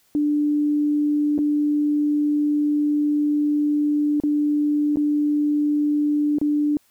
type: tone with dropouts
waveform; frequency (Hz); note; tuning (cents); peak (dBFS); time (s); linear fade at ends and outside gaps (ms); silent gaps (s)
sine; 295.4; D4; +10; -17; 0.15-6.77; 1; 1.38-1.388 / 4.201-4.236 / 4.959-4.97 / 6.385-6.414
effects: white hiss -61 dBFS RMS until 6.9 s